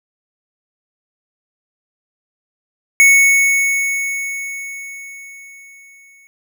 square tone with exponential decay, 2213 Hz, C#7, 3 cents flat, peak -6 dBFS, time 3-6.27 s, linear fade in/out 0 ms, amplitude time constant 710 ms, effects none

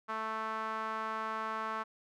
sawtooth tone with band-pass filter, 220 Hz, A3, in tune, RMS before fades -37 dBFS, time 0.08-1.84 s, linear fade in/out 20 ms, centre 1200 Hz, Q 3.4, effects none

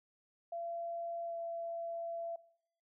sine tone with pitch glide, 680 to 674.1 Hz, F5 to E5, -46 to +39 cents, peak -38 dBFS, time 0.52-2.36 s, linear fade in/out 5 ms, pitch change -15 cents, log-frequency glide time 1.25-1.35 s, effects noise-tail reverb RT60 0.7 s tail -20 dB re dry

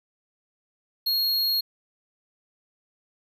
square tone, 4286 Hz, C8, 41 cents sharp, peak -22 dBFS, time 1.06-1.61 s, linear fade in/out 10 ms, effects none

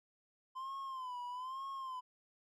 triangle tone with vibrato, 1030 Hz, C6, 28 cents flat, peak -39 dBFS, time 0.55-2.01 s, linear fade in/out 20 ms, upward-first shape sine, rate 1.1 Hz, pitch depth 95 cents each way, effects none

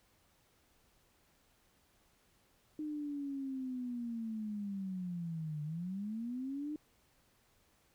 sine linear two-way sweep, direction down then up, 307 to 147.5 to 307 Hz, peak -37 dBFS, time 2.79-6.76 s, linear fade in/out 2 ms, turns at 5.63 s, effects pink hiss -71 dBFS RMS until 7.94 s

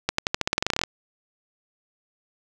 accelerating click train, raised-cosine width 0.2 ms, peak -4 dBFS, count 16, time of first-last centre 0.09-0.836 s, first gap 94 ms, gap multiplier 0.9, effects none

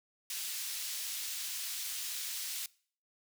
pink high-pass noise, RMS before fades -39 dBFS, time 0.3-2.66 s, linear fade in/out 2 ms, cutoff 3600 Hz, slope 12 dB/octave, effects noise-tail reverb RT60 0.5 s tail -23 dB re dry

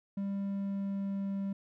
triangle tone with pitch glide, 198 to 196.63 Hz, G3 to G3, +18 to +6 cents, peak -30 dBFS, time 0.17-1.53 s, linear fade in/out 5 ms, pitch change -12 cents, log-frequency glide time 0.43-1.41 s, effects none

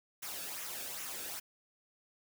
white noise with flanger, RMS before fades -42 dBFS, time 0.22-1.4 s, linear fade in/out 10 ms, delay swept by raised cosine 0.22 to 1.01 ms, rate 2.5 Hz, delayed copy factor -0.55, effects none

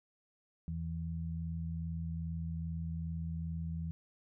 sine tone pair together, 82.33 / 164.81 Hz, E2 / E3, -2 / 0 cents, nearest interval octave, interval 1202 cents, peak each -39 / -38 dBFS, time 0.68-3.91 s, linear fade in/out 0 ms, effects none

